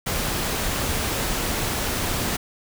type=noise; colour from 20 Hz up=pink; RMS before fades=-25 dBFS; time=0.06-2.37 s; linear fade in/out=10 ms; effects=none